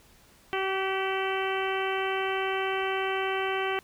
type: harmonic tone with a mistuned harmonic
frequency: 383.4 Hz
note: G4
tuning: 38 cents flat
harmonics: 1 / 2 / 3 / 4 / 5 / 6 / 7 / 8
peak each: -30 / -33 / -35 / -36 / -37 / -38 / -38 / -39 dBFS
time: 0.53-3.79 s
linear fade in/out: 0 ms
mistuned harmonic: 5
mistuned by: +29 cents
effects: pink hiss -58 dBFS RMS until 3.83 s